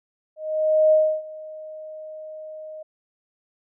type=tone with ADSR envelope; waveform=sine; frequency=622.3 Hz; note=D#5; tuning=in tune; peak=-12 dBFS; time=0.36-2.83 s; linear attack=560 ms; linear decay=300 ms; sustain=-22 dB; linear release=8 ms; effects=none